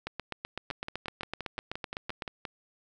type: two click trains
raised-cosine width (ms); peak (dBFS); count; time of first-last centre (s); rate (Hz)
0.3; -20 / -18; 11 / 18; 0.71-2.452 / 0.07-2.222; 5.74 / 7.9
effects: none